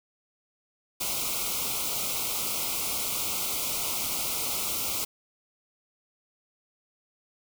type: band-stop noise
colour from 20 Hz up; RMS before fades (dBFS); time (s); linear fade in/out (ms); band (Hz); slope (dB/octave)
white; -30; 1-5.05; 10; 1400 to 2100; 96
effects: none